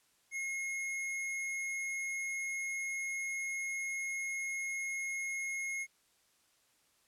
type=tone; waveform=square; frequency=2159 Hz; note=C#7; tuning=46 cents flat; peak=-36 dBFS; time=0.31-5.87 s; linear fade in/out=50 ms; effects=white hiss -71 dBFS RMS until 7.07 s + low-pass 11000 Hz 12 dB/octave